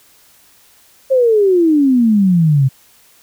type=exponential sweep; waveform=sine; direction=down; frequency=542 to 129 Hz; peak=-8 dBFS; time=1.1-2.69 s; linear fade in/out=20 ms; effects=white hiss -49 dBFS RMS until 3.22 s